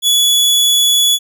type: tone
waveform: sawtooth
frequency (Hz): 3406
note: G#7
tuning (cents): +43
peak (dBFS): -6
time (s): 0.02-1.19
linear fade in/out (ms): 50
effects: none